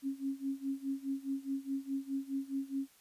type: tone with tremolo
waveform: sine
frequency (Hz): 272.6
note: C#4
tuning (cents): -29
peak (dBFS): -31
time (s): 0.02-2.88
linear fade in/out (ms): 50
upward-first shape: sine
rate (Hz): 4.8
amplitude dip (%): 90
effects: white hiss -64 dBFS RMS until 3 s + resampled to 32000 Hz